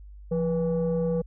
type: tone pair together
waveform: sine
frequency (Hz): 172.3 / 487.3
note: F3 / B4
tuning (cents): -23 / -23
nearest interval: octave + tritone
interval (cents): 1800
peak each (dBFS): -24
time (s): 0.31-1.22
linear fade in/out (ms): 10
effects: tanh soft clip ceiling -19 dBFS + added 50 Hz sine -42 dBFS peak until 1.26 s